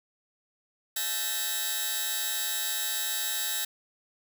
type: tone cluster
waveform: 5% pulse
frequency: 668 / 857 / 1560 / 1800 / 3853 Hz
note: E5 / A5 / G6 / A6 / B7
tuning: +23 / -46 / -9 / +39 / -44 cents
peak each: -32 / -29 / -25 / -24 / -23 dBFS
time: 0.96-3.65 s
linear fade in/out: 5 ms
effects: none